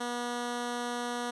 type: tone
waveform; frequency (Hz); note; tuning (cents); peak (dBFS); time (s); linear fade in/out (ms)
10% pulse; 241.7; B3; -37; -24; 0-1.31; 10
effects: resampled to 24000 Hz